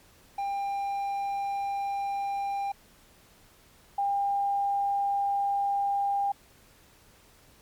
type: tone pair in turn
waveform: triangle / sine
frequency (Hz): 797 / 800.6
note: G5 / G5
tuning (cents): +28 / +36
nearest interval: unison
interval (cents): 8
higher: second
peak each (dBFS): -26 / -24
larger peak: second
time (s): 0.38-2.72 / 3.98-6.32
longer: neither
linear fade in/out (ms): 5
effects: pink hiss -58 dBFS RMS until 7.61 s + MP3 96 kbps